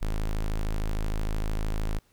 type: tone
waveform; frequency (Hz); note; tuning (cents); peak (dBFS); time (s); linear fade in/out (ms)
square; 26.57; G#0; +40; -26; 0.01-1.99; 10
effects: pink hiss -66 dBFS RMS until 2.12 s